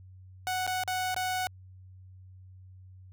sawtooth tone with dropouts, 740 Hz, F#5, in tune, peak -25 dBFS, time 0.47-1.47 s, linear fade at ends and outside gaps 0 ms, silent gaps 0.666-0.676 / 0.836-0.877 / 1.144-1.164 s, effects added 93 Hz sine -48 dBFS peak until 3.12 s

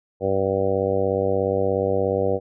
harmonic tone, 96.9 Hz, G2, 20 cents flat, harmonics 1 / 2 / 3 / 4 / 5 / 6 / 7 / 8, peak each -29 / -31 / -31 / -27 / -22 / -26 / -31 / -34 dBFS, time 0.2-2.4 s, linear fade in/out 50 ms, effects none

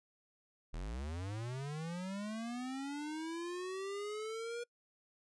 square linear sweep, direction up, 36.71 to 480 Hz, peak -40 dBFS, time 0.73-4.64 s, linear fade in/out 10 ms, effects noise-tail reverb RT60 0.1 s tail -26 dB re dry + resampled to 22050 Hz

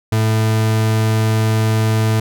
40% pulse tone, 110 Hz, A2, in tune, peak -12 dBFS, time 0.12-2.2 s, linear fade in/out 5 ms, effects none

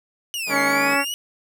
sawtooth exponential two-way sweep, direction down then up, 2960 to 2093 to 2960 Hz, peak -22 dBFS, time 0.34-1.14 s, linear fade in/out 0 ms, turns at 0.6 s
10% pulse chord, D# suspended fourth, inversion none, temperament equal, 155.56 / 207.7 / 233.1 Hz, D#3 / G#3 / A#3, 0 / 0 / 0 cents, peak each -26 / -24 / -30 dBFS, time 0.46-0.98 s, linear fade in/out 50 ms
harmonic tone, 280.5 Hz, C#4, 21 cents sharp, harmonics 1 / 2 / 3 / 4 / 5 / 6 / 7 / 8, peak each -26 / -26 / -26 / -26 / -26 / -26 / -26 / -26 dBFS, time 0.49-1.05 s, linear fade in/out 50 ms
effects none

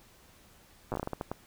slowing click train, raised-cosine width 1 ms, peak -19 dBFS, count 11, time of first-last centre 0.92-1.316 s, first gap 8 ms, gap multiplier 1.33, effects pink hiss -59 dBFS RMS until 1.46 s

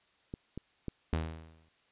clicks, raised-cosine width 3 ms, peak -26 / -26 / -23 / -22 / -31 dBFS, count 5, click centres 0.339 / 0.576 / 0.883 / 1.131 / 1.236 s
sawtooth tone with exponential decay, 80.4 Hz, E2, 43 cents flat, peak -24 dBFS, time 1.13-1.69 s, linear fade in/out 0 ms, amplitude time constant 120 ms
effects white hiss -69 dBFS RMS until 1.91 s + resampled to 8000 Hz

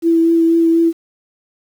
sine tone with vibrato, 331.4 Hz, E4, 9 cents sharp, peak -9 dBFS, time 0.02-0.93 s, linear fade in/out 50 ms, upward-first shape triangle, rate 4.1 Hz, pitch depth 16 cents each way, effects 7-bit

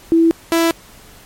sine / sawtooth tone pair in turn, 330 / 332.1 Hz, E4 / E4, +2 / +13 cents, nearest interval unison, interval 11 cents, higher second, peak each -8 dBFS, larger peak neither, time 0.12-0.31 / 0.52-0.71 s, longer neither, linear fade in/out 0 ms, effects pink hiss -43 dBFS RMS until 1.25 s + MP3 64 kbps

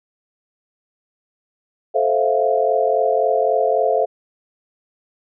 sine chord, F major seventh, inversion first, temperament just, 436.5 / 523.8 / 654.8 / 698.5 Hz, A4 / C5 / E5 / F5, -14 / +2 / -12 / 0 cents, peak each -20 dBFS, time 1.94-4.06 s, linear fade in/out 20 ms, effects none

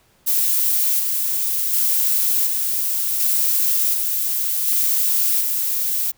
violet noise with tremolo, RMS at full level -18 dBFS, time 0.26-6.12 s, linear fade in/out 20 ms, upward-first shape square, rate 0.68 Hz, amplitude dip 30%, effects pink hiss -58 dBFS RMS until 6.17 s

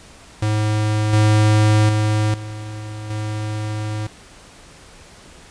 square tone with level steps, 106.9 Hz, A2, 49 cents flat, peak -17 / -12 / -16 / -29 / -23 dBFS, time 0.42-4.07 s, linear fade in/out 5 ms, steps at 1.13 / 1.89 / 2.34 / 3.1 s, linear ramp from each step 2 ms, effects pink hiss -44 dBFS RMS until 5.5 s + resampled to 22050 Hz

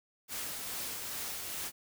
white noise with tremolo, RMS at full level -38 dBFS, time 0.28-1.72 s, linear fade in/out 50 ms, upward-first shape triangle, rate 2.4 Hz, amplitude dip 30%, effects none

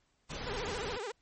pink noise, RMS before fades -40 dBFS, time 0.29-0.98 s, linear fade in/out 20 ms
sawtooth tone with vibrato, 445.4 Hz, A4, 21 cents sharp, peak -33 dBFS, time 0.46-1.12 s, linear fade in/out 10 ms, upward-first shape sine, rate 14 Hz, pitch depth 220 cents each way
effects pink hiss -74 dBFS RMS until 1.21 s + MP3 32 kbps

